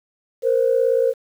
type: tone pair together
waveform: sine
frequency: 466.2 / 524.2 Hz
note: A#4 / C5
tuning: 0 / +3 cents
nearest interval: major second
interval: 203 cents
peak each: -17 dBFS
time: 0.42-1.14 s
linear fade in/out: 50 ms
effects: tanh soft clip ceiling -7 dBFS + 8-bit